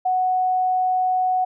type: tone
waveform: sine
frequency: 740 Hz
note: F#5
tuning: in tune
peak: -17 dBFS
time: 0.05-1.45 s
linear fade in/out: 10 ms
effects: none

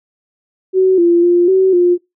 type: tone with pitch steps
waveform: sine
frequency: 375.8 / 343.7 / 349.9 / 378.7 / 353.3 Hz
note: F#4 / F4 / F4 / F#4 / F4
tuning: +27 / -28 / +3 / +40 / +20 cents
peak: -7 dBFS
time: 0.73-1.98 s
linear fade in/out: 50 ms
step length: 250 ms
effects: noise-tail reverb RT60 0.2 s tail -22 dB re dry

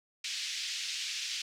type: band-pass noise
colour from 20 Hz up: white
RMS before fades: -37 dBFS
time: 0.24-1.42 s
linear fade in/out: 5 ms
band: 2200 to 5800 Hz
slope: 24 dB/octave
effects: none

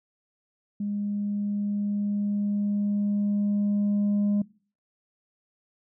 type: tone with level ramp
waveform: sine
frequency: 204.7 Hz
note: G#3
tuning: 25 cents flat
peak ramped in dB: -26 to -18 dBFS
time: 0.8-4.42 s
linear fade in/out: 5 ms
effects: noise-tail reverb RT60 0.4 s tail -23 dB re dry + tanh soft clip ceiling -20 dBFS

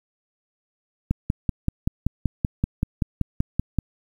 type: click train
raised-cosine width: 5 ms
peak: -8 dBFS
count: 15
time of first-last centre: 1.11-3.787 s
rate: 5.23 Hz
effects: 8-bit

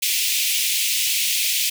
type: high-pass noise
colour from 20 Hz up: pink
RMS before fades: -21 dBFS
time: 0.02-1.7 s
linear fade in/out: 10 ms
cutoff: 2300 Hz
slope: 48 dB/octave
effects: none

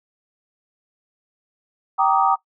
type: chord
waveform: sine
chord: Eb major seventh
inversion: first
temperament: just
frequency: 777.8 / 933.4 / 1166.7 / 1244.5 Hz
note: G5 / Bb5 / D6 / Eb6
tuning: -14 / +2 / -12 / 0 cents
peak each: -18 / -20 / -22 / -21 dBFS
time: 1.98-2.36 s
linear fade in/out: 20 ms
effects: noise-tail reverb RT60 0.1 s tail -18 dB re dry

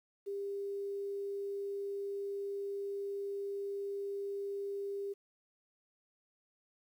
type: tone with quantisation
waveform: sine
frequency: 399.3 Hz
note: G4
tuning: 32 cents sharp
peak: -36 dBFS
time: 0.26-5.14 s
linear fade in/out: 20 ms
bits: 11
effects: none

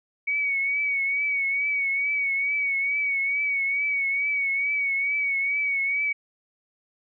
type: tone with vibrato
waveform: sine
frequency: 2245 Hz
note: C#7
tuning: 21 cents sharp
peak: -22 dBFS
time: 0.27-6.13 s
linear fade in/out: 10 ms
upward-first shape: triangle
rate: 2.3 Hz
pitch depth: 54 cents each way
effects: none

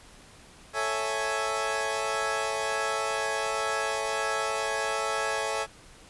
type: chord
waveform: 20% pulse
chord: A major seventh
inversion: none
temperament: equal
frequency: 440 / 554.4 / 659.3 / 830.6 Hz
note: A4 / C#5 / E5 / G#5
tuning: 0 / 0 / 0 / 0 cents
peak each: -28 dBFS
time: 0.73-5.67 s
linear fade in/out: 50 ms
effects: pink hiss -52 dBFS RMS until 6.09 s + resampled to 24000 Hz

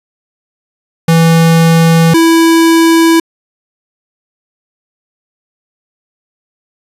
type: tone pair in turn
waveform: square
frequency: 164.81 / 329.6 Hz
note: E3 / E4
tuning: 0 / 0 cents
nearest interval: octave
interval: 1200 cents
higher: second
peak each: -5 dBFS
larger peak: neither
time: 1.08-2.14 / 2.14-3.2 s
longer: neither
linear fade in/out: 5 ms
effects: resampled to 32000 Hz + 7-bit

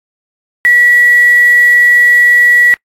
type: tone with quantisation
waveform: sine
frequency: 1939 Hz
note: B6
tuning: 32 cents flat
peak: -4 dBFS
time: 0.65-2.74 s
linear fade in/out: 0 ms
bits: 4
effects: noise-tail reverb RT60 0.1 s tail -26 dB re dry + AAC 48 kbps

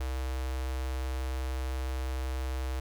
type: tone with notch filter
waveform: square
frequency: 64.7 Hz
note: C2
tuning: 19 cents flat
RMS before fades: -33 dBFS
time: 0-2.8 s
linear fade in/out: 5 ms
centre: 200 Hz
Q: 1
effects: none

